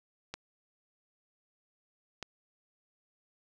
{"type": "clicks", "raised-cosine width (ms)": 0.2, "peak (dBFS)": -21, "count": 2, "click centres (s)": [0.34, 2.227], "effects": []}